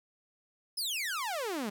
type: exponential sweep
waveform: sawtooth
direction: down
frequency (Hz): 5274 to 193.6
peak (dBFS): -29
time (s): 0.77-1.7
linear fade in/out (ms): 10
effects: none